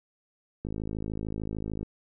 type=click train; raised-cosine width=3 ms; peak=-21 dBFS; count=64; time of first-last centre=0.65-1.83 s; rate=53.4 Hz; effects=none